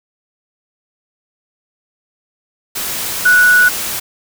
sine tone in noise, 1473 Hz, F#6, 8 cents flat, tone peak -6 dBFS, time 3.25-3.69 s, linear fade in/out 10 ms, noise white, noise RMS -21 dBFS, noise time 2.75-4 s, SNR +12 dB, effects none

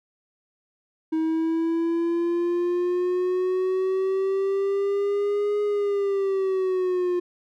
triangle linear two-way sweep, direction up then down, 317.6 to 415.3 to 353.5 Hz, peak -19 dBFS, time 1.12-7.2 s, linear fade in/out 10 ms, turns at 5.62 s, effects none

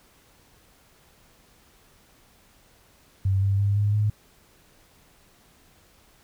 sine tone with pitch steps, 96.5 / 98.64 / 100.83 / 103.07 / 105.36 Hz, G2 / G2 / G2 / G#2 / G#2, -27 / +11 / +49 / -13 / +25 cents, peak -19 dBFS, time 3.25-4.1 s, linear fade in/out 5 ms, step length 170 ms, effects pink hiss -58 dBFS RMS until 6.23 s

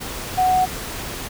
sine tone in noise, 740 Hz, F#5, in tune, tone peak -14 dBFS, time 0.37-0.66 s, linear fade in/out 20 ms, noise pink, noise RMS -30 dBFS, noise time 0-1.29 s, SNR +13 dB, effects none

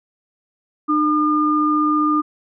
sine tone pair together, 302.5 / 1210 Hz, D#4 / D#6, -49 / -49 cents, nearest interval 2 octaves, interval 2400 cents, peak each -17 dBFS, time 0.88-2.22 s, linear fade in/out 20 ms, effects none

